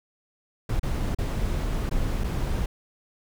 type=noise with dropouts; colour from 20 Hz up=brown; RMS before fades=-26 dBFS; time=0.69-2.66 s; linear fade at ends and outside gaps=5 ms; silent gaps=0.796-0.83 / 1.148-1.185 / 1.895-1.911 / 2.238-2.241 s; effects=none